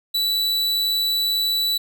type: tone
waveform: 45% pulse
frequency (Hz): 3951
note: B7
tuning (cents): 0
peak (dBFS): -19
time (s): 0.14-1.78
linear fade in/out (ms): 10
effects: none